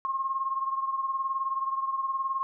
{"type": "beating tone pair", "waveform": "sine", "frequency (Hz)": [1071, 1090], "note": ["C6", "C#6"], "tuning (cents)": [40, -29], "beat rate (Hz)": 19, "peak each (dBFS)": [-28, -34], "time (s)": [0.05, 2.43], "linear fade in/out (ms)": 0, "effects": []}